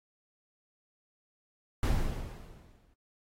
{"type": "noise with exponential decay", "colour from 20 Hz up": "brown", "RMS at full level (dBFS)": -25, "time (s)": [1.83, 2.94], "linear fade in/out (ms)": 1, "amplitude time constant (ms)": 240, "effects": ["AAC 48 kbps"]}